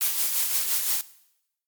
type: noise with tremolo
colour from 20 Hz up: blue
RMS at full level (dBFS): -23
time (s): 0.01-1.01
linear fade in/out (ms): 0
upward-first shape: sine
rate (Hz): 5.8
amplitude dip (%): 45
effects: noise-tail reverb RT60 0.8 s tail -18 dB re dry + MP3 96 kbps